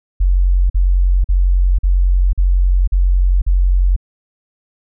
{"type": "tone bursts", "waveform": "sine", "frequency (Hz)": 45.4, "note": "F#1", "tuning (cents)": -32, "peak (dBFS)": -9, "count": 7, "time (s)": [0.2, 3.964], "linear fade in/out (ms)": 10, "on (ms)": 500, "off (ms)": 44, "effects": []}